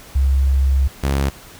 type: tone pair in turn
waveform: sine / sawtooth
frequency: 67.5 / 68.88 Hz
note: C#2 / C#2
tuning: -45 / -10 cents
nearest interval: unison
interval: 35 cents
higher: second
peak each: -12 dBFS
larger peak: neither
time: 0.15-0.88 / 1.03-1.3 s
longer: first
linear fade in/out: 10 ms
effects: pink hiss -41 dBFS RMS until 1.59 s